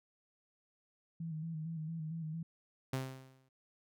sine tone with vibrato, 160.4 Hz, E3, 47 cents flat, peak -38 dBFS, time 1.2-2.43 s, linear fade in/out 5 ms, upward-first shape square, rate 4.4 Hz, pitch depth 47 cents each way
sawtooth tone with exponential decay, 131.6 Hz, C3, 10 cents sharp, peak -29 dBFS, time 2.93-3.49 s, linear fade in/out 5 ms, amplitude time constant 120 ms
effects none

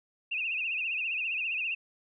sine tone with vibrato, 2613 Hz, E7, 16 cents flat, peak -29 dBFS, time 0.31-1.75 s, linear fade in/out 10 ms, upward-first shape triangle, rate 15 Hz, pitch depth 130 cents each way, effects none

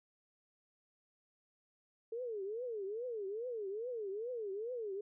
sine tone with vibrato, 440 Hz, A4, in tune, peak -38 dBFS, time 2.12-5.01 s, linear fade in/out 5 ms, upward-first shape triangle, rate 2.4 Hz, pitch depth 270 cents each way, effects none

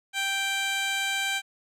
15% pulse tone with band-pass filter, 784 Hz, G5, in tune, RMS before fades -28 dBFS, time 0.13-1.42 s, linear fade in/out 50 ms, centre 4000 Hz, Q 0.5, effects none

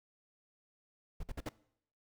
brown noise bursts, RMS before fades -39 dBFS, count 4, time 1.2-1.491 s, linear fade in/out 5 ms, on 33 ms, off 53 ms, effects noise-tail reverb RT60 0.7 s tail -21 dB re dry

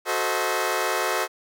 15% pulse chord, F# diminished seventh, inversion none, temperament equal with one note detuned, 370 / 440 / 523.3 / 636.8 Hz, F#4 / A4 / C5 / Eb5, 0 / 0 / 0 / +40 cents, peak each -22 dBFS, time 0.05-1.28 s, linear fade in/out 50 ms, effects none

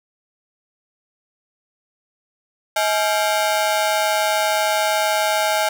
sawtooth ring-modulated tone, 741 Hz, F#5, 2 cents sharp, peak -10 dBFS, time 2.76-5.69 s, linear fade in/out 5 ms, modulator 104 Hz, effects none

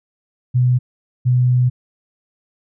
sine tone pair in turn, 125 / 125 Hz, B2 / B2, +21 / +21 cents, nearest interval unison, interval 0 cents, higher neither, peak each -11 dBFS, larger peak neither, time 0.54-0.79 / 1.25-1.7 s, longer second, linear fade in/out 20 ms, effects none

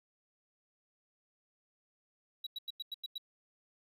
triangle tone bursts, 3888 Hz, B7, 28 cents flat, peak -36 dBFS, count 7, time 2.44-3.181 s, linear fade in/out 5 ms, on 27 ms, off 92 ms, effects none

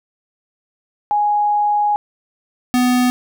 sine / square tone pair in turn, 830.6 / 248.9 Hz, G#5 / B3, 0 / +14 cents, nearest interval octave + major sixth, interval 2086 cents, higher first, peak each -13 dBFS, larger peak neither, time 1.11-1.96 / 2.74-3.1 s, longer first, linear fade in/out 0 ms, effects none

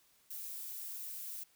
violet noise with high-pass filter sweep, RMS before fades -44 dBFS, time 0.3-1.44 s, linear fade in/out 10 ms, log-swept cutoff 240 to 1500 Hz, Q 0.91, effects white hiss -69 dBFS RMS until 1.55 s

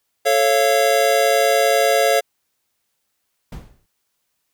square chord, A augmented, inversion none, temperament just, 440 / 550 / 687.5 Hz, A4 / C#5 / E#5, 0 / -14 / -27 cents, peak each -21 / -18 / -18 dBFS, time 0.25-2.21 s, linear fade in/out 20 ms
brown noise with exponential decay, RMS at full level -27 dBFS, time 3.52-3.86 s, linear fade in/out 5 ms, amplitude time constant 72 ms
effects white hiss -72 dBFS RMS until 4.53 s

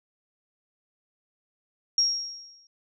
sine tone with exponential decay, 5588 Hz, F8, in tune, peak -17 dBFS, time 1.98-2.67 s, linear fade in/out 2 ms, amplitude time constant 150 ms, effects none

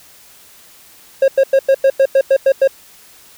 triangle tone bursts, 540 Hz, C#5, 45 cents flat, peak -5 dBFS, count 10, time 1.22-2.676 s, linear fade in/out 5 ms, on 61 ms, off 94 ms, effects white hiss -44 dBFS RMS until 3.37 s

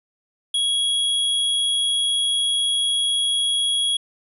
square tone, 3322 Hz, G#7, in tune, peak -19 dBFS, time 0.54-3.97 s, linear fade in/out 5 ms, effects resampled to 32000 Hz

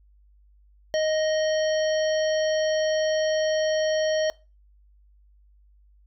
harmonic tone, 623 Hz, D#5, 2 cents sharp, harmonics 1 / 3 / 5 / 7 / 9, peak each -21 / -33 / -35 / -39 / -37 dBFS, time 0.94-4.3 s, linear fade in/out 0 ms, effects noise-tail reverb RT60 0.3 s tail -23 dB re dry + added 50 Hz sine -54 dBFS peak until 6.06 s

